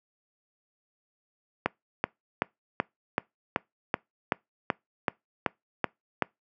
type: click train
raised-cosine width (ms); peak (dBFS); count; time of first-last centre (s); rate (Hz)
0.5; -8; 13; 1.66-6.223; 2.63
effects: noise-tail reverb RT60 0.2 s tail -25 dB re dry + high-pass 150 Hz 12 dB/octave